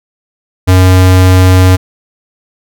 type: tone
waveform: square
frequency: 92.5 Hz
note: F#2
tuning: in tune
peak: -3 dBFS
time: 0.67-1.77 s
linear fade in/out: 20 ms
effects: none